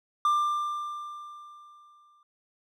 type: tone with exponential decay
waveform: triangle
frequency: 1189 Hz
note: D6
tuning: 21 cents sharp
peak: -18 dBFS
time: 0.25-2.23 s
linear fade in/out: 2 ms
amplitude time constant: 430 ms
effects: none